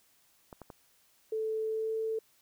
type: clicks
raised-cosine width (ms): 1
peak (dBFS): -31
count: 3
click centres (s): 0.528 / 0.617 / 0.702
type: tone with pitch glide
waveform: sine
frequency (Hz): 439.1 to 443.2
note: A4 to A4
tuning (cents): -4 to +13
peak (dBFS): -30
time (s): 1.32-2.19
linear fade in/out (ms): 5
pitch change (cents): +17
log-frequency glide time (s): 1.68-1.94
effects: white hiss -67 dBFS RMS until 2.41 s